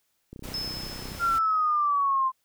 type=click train; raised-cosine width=3 ms; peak=-28 dBFS; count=27; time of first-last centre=0.33-1.15 s; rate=31.7 Hz
type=noise; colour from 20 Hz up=pink; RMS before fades=-40 dBFS; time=0.43-1.39 s; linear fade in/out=10 ms
type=tone with exponential decay; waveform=sine; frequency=5210 Hz; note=E8; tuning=21 cents flat; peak=-28 dBFS; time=0.54-1.88 s; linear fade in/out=1 ms; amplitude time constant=290 ms
type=exponential sweep; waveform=sine; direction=down; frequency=1396.9 to 1038 Hz; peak=-21 dBFS; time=1.19-2.32 s; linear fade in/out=50 ms
effects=white hiss -73 dBFS RMS until 2.44 s